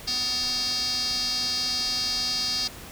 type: tone with band-pass filter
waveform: square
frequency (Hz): 250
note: B3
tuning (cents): +21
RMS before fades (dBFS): -27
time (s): 0.07-2.68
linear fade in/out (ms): 10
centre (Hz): 4800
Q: 7.8
effects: pink hiss -42 dBFS RMS until 2.91 s